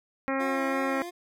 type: harmonic tone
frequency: 269.3 Hz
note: C#4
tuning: 50 cents flat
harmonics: 1 / 2 / 3 / 4 / 5 / 6 / 7 / 8 / 9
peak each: -30 / -31 / -36 / -36 / -36 / -41 / -36 / -41 / -43 dBFS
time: 0.28-1.02 s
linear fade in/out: 0 ms
type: tone with vibrato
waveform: 25% pulse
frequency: 351.2 Hz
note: F4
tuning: 10 cents sharp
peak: -32 dBFS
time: 0.39-1.11 s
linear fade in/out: 20 ms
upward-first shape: triangle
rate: 2.9 Hz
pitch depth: 81 cents each way
effects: none